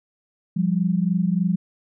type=tone pair together; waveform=sine; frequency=174.39 / 197.7 Hz; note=F3 / G3; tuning=-2 / +15 cents; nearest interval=major second; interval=217 cents; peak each=-20 / -22 dBFS; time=0.56-1.56 s; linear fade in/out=10 ms; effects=none